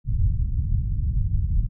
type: low-pass noise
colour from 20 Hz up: pink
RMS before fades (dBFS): -22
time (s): 0.04-1.69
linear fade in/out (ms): 50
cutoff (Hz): 120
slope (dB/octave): 24
effects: none